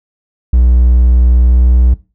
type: tone with pitch glide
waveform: triangle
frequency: 61.1 to 61.63 Hz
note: B1 to B1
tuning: -18 to -3 cents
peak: -3 dBFS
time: 0.53-1.94 s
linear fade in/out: 5 ms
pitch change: +15 cents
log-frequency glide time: 1.43-1.57 s
effects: noise-tail reverb RT60 0.3 s tail -18 dB re dry